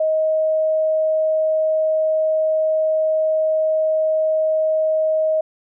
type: tone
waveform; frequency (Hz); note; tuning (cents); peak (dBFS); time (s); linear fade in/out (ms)
sine; 629; D#5; +19; -15; 0-5.41; 5
effects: none